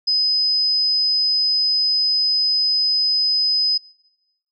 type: tone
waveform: sine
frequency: 5030 Hz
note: D#8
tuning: 18 cents sharp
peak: -15 dBFS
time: 0.07-3.78 s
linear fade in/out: 10 ms
effects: noise-tail reverb RT60 1.0 s tail -24 dB re dry